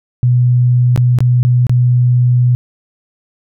sine tone with dropouts, 123.47 Hz, B2, in tune, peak -7 dBFS, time 0.23-2.55 s, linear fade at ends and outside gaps 0 ms, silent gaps 0.961-0.976 / 1.187-1.205 / 1.43-1.45 / 1.668-1.695 s, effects none

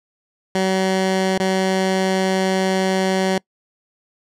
15% pulse tone with dropouts, 189.3 Hz, F#3, 40 cents sharp, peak -10 dBFS, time 0.55-3.38 s, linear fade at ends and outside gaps 2 ms, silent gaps 1.377-1.4 s, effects noise-tail reverb RT60 0.1 s tail -25 dB re dry + low-pass 8000 Hz 12 dB/octave

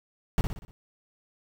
brown noise with echo, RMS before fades -22 dBFS, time 0.38-0.41 s, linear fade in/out 0 ms, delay 60 ms, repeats 5, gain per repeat -6 dB, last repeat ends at 0.71 s, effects none

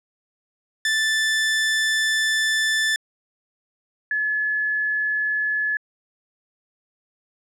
sawtooth / sine tone pair in turn, 1760 / 1711.9 Hz, A6 / A6, 0 / -48 cents, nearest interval unison, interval 48 cents, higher first, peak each -15 / -20 dBFS, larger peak first, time 0.85-2.96 / 4.11-5.77 s, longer first, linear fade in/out 2 ms, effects low-pass 9000 Hz 12 dB/octave

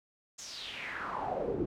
brown noise with band-pass filter sweep, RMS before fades -37 dBFS, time 0.38-1.66 s, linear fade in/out 10 ms, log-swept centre 6800 to 300 Hz, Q 5, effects none

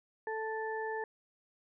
harmonic tone, 440 Hz, A4, in tune, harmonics 1 / 2 / 4, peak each -37 / -39 / -41 dBFS, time 0.27-1.04 s, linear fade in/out 2 ms, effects none

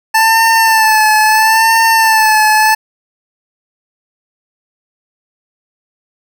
25% pulse tone with vibrato, 882 Hz, A5, 4 cents sharp, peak -3 dBFS, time 0.14-2.75 s, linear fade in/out 10 ms, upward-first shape sine, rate 0.75 Hz, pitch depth 45 cents each way, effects none

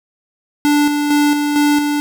square tone with tremolo, 293 Hz, D4, 4 cents flat, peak -11 dBFS, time 0.65-2 s, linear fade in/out 0 ms, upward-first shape square, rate 2.2 Hz, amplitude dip 40%, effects none

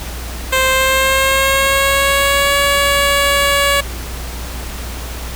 10% pulse tone with pitch glide, 523.3 to 564.1 Hz, C5 to C#5, 0 to +30 cents, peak -3 dBFS, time 0.52-3.81 s, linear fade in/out 10 ms, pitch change +130 cents, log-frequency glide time 0.7-2.54 s, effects added 60 Hz sine -25 dBFS peak until 5.35 s + pink hiss -29 dBFS RMS until 5.35 s

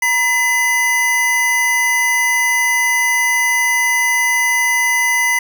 square tone pair together, 953 / 2017 Hz, A#5 / B6, +38 / +36 cents, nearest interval octave + minor second, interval 1298 cents, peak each -22 / -14 dBFS, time 0.02-5.39 s, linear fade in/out 5 ms, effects none

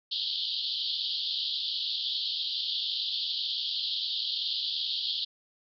pink band-pass noise, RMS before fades -32 dBFS, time 0.11-5.25 s, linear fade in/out 10 ms, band 3100 to 4700 Hz, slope 96 dB/octave, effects none

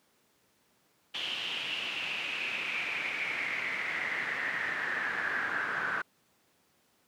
brown noise with band-pass filter sweep, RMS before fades -34 dBFS, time 1.14-6.02 s, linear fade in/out 10 ms, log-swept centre 3100 to 1500 Hz, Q 7.2, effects pink hiss -69 dBFS RMS until 7.07 s + high-pass 150 Hz 12 dB/octave

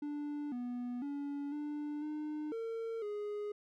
triangle tone with pitch steps, 293.2 / 244.7 / 284.9 / 295.9 / 302.9 / 454.6 / 415.5 Hz, D4 / B3 / C#4 / D4 / D#4 / A#4 / G#4, -3 / -16 / +48 / +13 / -46 / -43 / +1 cents, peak -35 dBFS, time 0.02-3.52 s, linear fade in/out 5 ms, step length 500 ms, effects none

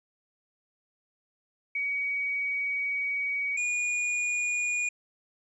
sine / square tone pair in turn, 2258 / 2444 Hz, C#7 / D#7, +31 / -32 cents, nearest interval minor second, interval 137 cents, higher second, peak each -27 / -27 dBFS, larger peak neither, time 1.75-3.57 / 3.57-4.89 s, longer first, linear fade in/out 5 ms, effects resampled to 22050 Hz + 11-bit

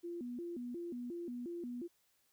sine tone with vibrato, 289.7 Hz, D4, 24 cents flat, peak -40 dBFS, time 0.03-1.88 s, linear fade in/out 20 ms, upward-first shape square, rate 2.8 Hz, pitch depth 300 cents each way, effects white hiss -75 dBFS RMS until 2.32 s

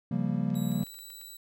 triangle chord, G half-diminished seventh, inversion second, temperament equal with one note detuned, 137.48 / 174.61 / 196 / 233.1 Hz, Db3 / F3 / G3 / Bb3, -14 / 0 / 0 / 0 cents, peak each -31 / -30 / -30 / -30 dBFS, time 0.11-0.84 s, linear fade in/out 5 ms
clicks, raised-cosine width 0.2 ms, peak -38 dBFS, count 9, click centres 0.503 / 0.544 / 0.719 / 0.831 / 0.868 / 0.944 / 0.989 / 1.103 / 1.214 s
10% pulse tone with pitch glide, 3870 to 3949 Hz, B7 to B7, -36 to -1 cents, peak -37 dBFS, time 0.55-1.37 s, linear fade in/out 5 ms, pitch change +35 cents, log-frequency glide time 0.65-0.86 s
effects none

